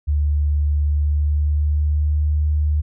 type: tone with pitch glide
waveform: sine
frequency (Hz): 73.6 to 75.23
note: D2 to D2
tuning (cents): +4 to +42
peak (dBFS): -15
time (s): 0.07-2.82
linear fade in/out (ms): 20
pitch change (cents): +38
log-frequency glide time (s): 0.86-2.35
effects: none